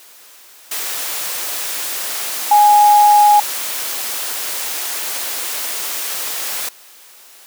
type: tone in noise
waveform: sine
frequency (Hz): 830.6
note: G#5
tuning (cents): 0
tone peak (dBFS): -6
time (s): 2.51-3.4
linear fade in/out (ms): 5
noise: white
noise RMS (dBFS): -23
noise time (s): 0.71-6.69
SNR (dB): +14
effects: white hiss -43 dBFS RMS until 7.46 s + high-pass 400 Hz 12 dB/octave